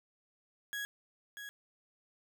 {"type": "tone with echo", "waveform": "35% pulse", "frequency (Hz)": 1661.2, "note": "G#6", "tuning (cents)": 0, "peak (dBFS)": -35, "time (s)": [0.73, 0.85], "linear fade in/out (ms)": 0, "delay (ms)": 640, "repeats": 1, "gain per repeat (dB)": -7, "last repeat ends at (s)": 1.49, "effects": []}